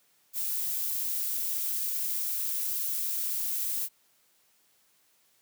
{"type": "noise", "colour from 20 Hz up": "violet", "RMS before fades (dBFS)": -31, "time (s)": [0.33, 3.89], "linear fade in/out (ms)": 50, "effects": ["white hiss -67 dBFS RMS until 5.41 s", "high-pass 100 Hz 12 dB/octave"]}